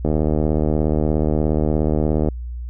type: click train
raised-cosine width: 2 ms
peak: -6 dBFS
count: 173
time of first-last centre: 0.05-2.287 s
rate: 76.9 Hz
effects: added 60 Hz sine -26 dBFS peak until 2.69 s